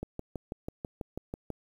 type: click train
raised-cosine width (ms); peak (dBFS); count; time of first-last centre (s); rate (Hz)
2; -22; 10; 0.03-1.503; 6.11
effects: 9-bit